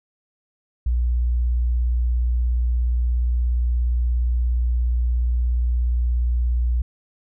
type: tone with vibrato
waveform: sine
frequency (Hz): 60.2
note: B1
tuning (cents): -44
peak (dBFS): -17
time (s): 0.86-6.82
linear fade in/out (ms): 5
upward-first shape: square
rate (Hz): 17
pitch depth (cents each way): 15
effects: none